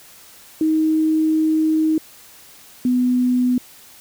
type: tone pair in turn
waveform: sine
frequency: 314.6 / 249.4 Hz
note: D#4 / B3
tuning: +19 / +17 cents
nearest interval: major third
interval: 402 cents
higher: first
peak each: -14 dBFS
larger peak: neither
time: 0.61-1.98 / 2.85-3.58 s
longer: first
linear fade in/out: 2 ms
effects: white hiss -45 dBFS RMS until 4 s